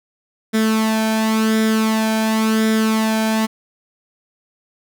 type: tone with flanger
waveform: sawtooth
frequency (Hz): 220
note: A3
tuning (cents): 0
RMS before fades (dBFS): -17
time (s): 0.53-3.47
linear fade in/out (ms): 20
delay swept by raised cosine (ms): 0.55 to 1.27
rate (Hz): 0.93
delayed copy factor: +0.6
effects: none